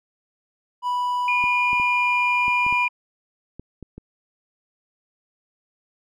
triangle tone, 985 Hz, B5, 5 cents flat, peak -19 dBFS, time 0.82-2.89 s, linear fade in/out 50 ms
sine tone with pitch glide, 2431 to 2413 Hz, D#7 to D7, -41 to +46 cents, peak -20 dBFS, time 1.28-2.88 s, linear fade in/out 2 ms, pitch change -13 cents, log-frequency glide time 1.4-2.09 s
clicks, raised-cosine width 3 ms, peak -24 dBFS, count 9, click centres 1.44 / 1.731 / 1.799 / 2.481 / 2.665 / 2.726 / 3.596 / 3.827 / 3.98 s
effects none

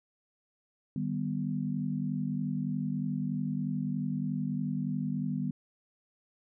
sine chord, Eb augmented, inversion none, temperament equal with one note detuned, 152.8 / 196 / 246.9 Hz, Eb3 / G3 / B3, -31 / 0 / 0 cents, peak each -34 dBFS, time 0.96-5.51 s, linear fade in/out 2 ms, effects none

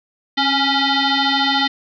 sine tone with frequency modulation, 1396.9 Hz, F6, in tune, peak -14 dBFS, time 0.37-1.68 s, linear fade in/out 10 ms, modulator 556 Hz, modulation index 5, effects none

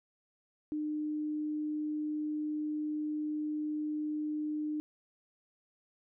sine tone, 302.9 Hz, D#4, 46 cents flat, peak -32 dBFS, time 0.72-4.8 s, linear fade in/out 0 ms, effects none

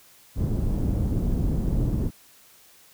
pink low-pass noise, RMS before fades -24 dBFS, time 0.35-2.11 s, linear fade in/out 50 ms, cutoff 240 Hz, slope 12 dB/octave, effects white hiss -54 dBFS RMS until 2.93 s

